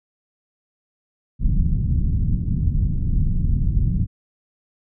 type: low-pass noise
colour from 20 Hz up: pink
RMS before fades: -19 dBFS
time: 1.39-4.07 s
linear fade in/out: 50 ms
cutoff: 180 Hz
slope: 24 dB/octave
effects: none